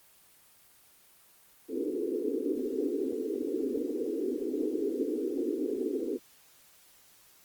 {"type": "band-pass noise", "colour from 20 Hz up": "white", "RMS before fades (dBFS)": -32, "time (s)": [1.68, 6.19], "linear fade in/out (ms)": 50, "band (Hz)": [250, 470], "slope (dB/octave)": 96, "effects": ["white hiss -60 dBFS RMS until 7.44 s", "Opus 24 kbps"]}